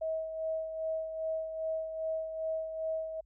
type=tone with tremolo; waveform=sine; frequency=640 Hz; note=D#5; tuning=49 cents sharp; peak=-30 dBFS; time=0.01-3.21 s; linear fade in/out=10 ms; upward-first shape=sine; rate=2.5 Hz; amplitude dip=55%; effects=added 50 Hz sine -62 dBFS peak until 3.25 s